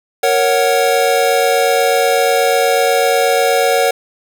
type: chord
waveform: square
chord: F# major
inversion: first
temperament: equal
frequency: 466.2 / 554.4 / 740 Hz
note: A#4 / C#5 / F#5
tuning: 0 / 0 / 0 cents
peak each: -16 dBFS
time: 0.23-3.91 s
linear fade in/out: 5 ms
effects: none